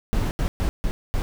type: noise bursts at uneven times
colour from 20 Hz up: brown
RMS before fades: -22 dBFS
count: 5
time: 0.13-0.31 / 0.39-0.48 / 0.6-0.69 / 0.84-0.91 / 1.14-1.22 s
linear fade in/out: 0 ms
effects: none